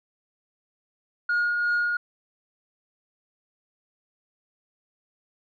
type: tone with tremolo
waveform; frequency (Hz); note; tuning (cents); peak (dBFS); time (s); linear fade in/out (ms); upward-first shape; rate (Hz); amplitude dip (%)
sine; 1433; F6; +44; -18; 1.29-1.97; 5; triangle; 2.8; 40
effects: tanh soft clip ceiling -19 dBFS